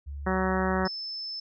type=tone with pitch glide; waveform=sine; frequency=71 to 73.84 Hz; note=C#2 to D2; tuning=+42 to +10 cents; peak=-34 dBFS; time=0.06-0.86 s; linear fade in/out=20 ms; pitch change=+68 cents; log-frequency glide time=0.63-0.7 s
type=harmonic tone; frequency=187.6 Hz; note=F#3; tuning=24 cents sharp; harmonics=1 / 2 / 3 / 4 / 5 / 6 / 7 / 8 / 9 / 10; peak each=-28 / -31 / -33 / -34 / -35 / -36 / -36 / -37 / -38 / -38 dBFS; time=0.26-0.88 s; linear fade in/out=10 ms
type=tone; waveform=sine; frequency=5260 Hz; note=E8; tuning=5 cents flat; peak=-33 dBFS; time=0.85-1.4 s; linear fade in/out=5 ms
effects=none